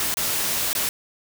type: noise with dropouts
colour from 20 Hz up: white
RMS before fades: -24 dBFS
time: 0-0.89 s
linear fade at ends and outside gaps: 1 ms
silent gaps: 0.141-0.17 / 0.731-0.751 s
effects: none